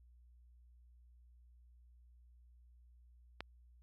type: click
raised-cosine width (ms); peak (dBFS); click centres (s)
0.3; -25; 3.406
effects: added 60 Hz sine -60 dBFS peak until 3.82 s + MP3 96 kbps